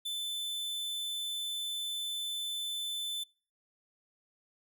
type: tone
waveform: 45% pulse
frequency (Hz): 3520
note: A7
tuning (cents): 0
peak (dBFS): -34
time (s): 0.05-3.24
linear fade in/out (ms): 10
effects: noise-tail reverb RT60 0.4 s tail -26 dB re dry